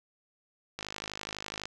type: click train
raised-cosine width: 0.2 ms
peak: -19 dBFS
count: 46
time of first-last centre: 0.79-1.655 s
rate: 52 Hz
effects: none